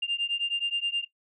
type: beating tone pair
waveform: sine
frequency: 2794 / 2803.5 Hz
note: F7 / F7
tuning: 0 / +6 cents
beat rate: 9.5 Hz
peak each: -28 dBFS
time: 0.02-1.05 s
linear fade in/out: 10 ms
effects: noise-tail reverb RT60 0.1 s tail -18 dB re dry + tanh soft clip ceiling -20 dBFS